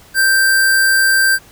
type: tone with sample-and-hold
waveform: sine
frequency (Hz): 1568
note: G6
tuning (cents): 0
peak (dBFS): -9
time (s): 0.14-1.39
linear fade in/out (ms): 50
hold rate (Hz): 6300
effects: pink hiss -44 dBFS RMS until 1.51 s